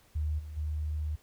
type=tone with level steps; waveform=sine; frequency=76.2 Hz; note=D#2; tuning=36 cents flat; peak=-28 / -39 / -30 dBFS; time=0.15-1.16 s; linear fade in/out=10 ms; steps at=0.38 / 0.56 s; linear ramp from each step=20 ms; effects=pink hiss -63 dBFS RMS until 1.22 s